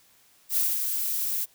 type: noise with ADSR envelope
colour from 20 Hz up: violet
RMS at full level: -23 dBFS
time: 0.49-1.46 s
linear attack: 77 ms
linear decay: 200 ms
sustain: -5 dB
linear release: 29 ms
effects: white hiss -60 dBFS RMS until 1.54 s